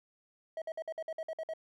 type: tone bursts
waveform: triangle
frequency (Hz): 642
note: E5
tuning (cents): -46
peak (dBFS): -33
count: 10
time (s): 0.57-1.536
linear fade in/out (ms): 2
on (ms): 48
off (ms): 54
effects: none